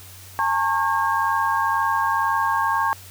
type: tone cluster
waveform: sine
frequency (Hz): 823 / 905 / 1092 / 1612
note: G#5 / A5 / C#6 / G6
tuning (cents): -16 / +48 / -26 / +48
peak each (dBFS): -29 / -22 / -22 / -26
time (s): 0.39-2.93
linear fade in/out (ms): 0
effects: added 93 Hz sine -44 dBFS peak until 3.1 s + white hiss -44 dBFS RMS until 3.1 s